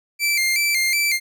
sawtooth tone with vibrato, 2217 Hz, C#7, in tune, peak -14 dBFS, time 0.19-1.2 s, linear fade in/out 50 ms, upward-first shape square, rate 2.7 Hz, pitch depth 85 cents each way, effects none

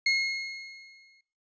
30% pulse tone with exponential decay, 2157 Hz, C#7, 48 cents flat, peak -18 dBFS, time 0.06-1.21 s, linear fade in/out 5 ms, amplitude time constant 250 ms, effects noise-tail reverb RT60 0.4 s tail -20 dB re dry + resampled to 16000 Hz

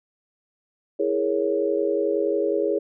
sine chord, A# half-diminished seventh, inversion second, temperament equal, 329.6 / 415.3 / 466.2 / 554.4 Hz, E4 / G#4 / A#4 / C#5, 0 / 0 / 0 / 0 cents, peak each -27 / -23 / -28 / -26 dBFS, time 0.99-2.79 s, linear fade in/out 10 ms, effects none

